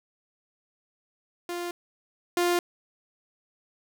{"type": "tone pair in turn", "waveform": "sawtooth", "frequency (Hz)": [349.2, 350.7], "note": ["F4", "F4"], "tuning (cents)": [0, 7], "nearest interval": "unison", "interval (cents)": 7, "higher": "second", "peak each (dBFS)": [-27, -18], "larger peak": "second", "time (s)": [[1.49, 1.71], [2.37, 2.59]], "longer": "neither", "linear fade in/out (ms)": 2, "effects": []}